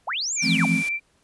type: linear two-way sweep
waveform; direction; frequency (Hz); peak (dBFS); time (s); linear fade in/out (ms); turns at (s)
sine; up then down; 523.3 to 7560 to 523.3; -24; 0.07-0.66; 10; 0.34
type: tone with vibrato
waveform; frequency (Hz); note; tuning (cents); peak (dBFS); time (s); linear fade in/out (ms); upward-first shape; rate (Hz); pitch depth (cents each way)
sine; 2349; D7; 0; -23; 0.36-1; 50; triangle; 18; 19
type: chord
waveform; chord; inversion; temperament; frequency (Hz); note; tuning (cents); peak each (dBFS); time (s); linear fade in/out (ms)
sine; F major seventh; third; equal with one note detuned; 164.81 / 174.61 / 215 / 261.6; E3 / F3 / A3 / C4; 0 / 0 / -40 / 0; -25; 0.42-0.83; 50
type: noise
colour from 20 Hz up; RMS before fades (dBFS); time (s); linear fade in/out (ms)
white; -36; 0.42-0.89; 5
effects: pink hiss -64 dBFS RMS until 1.23 s + resampled to 24000 Hz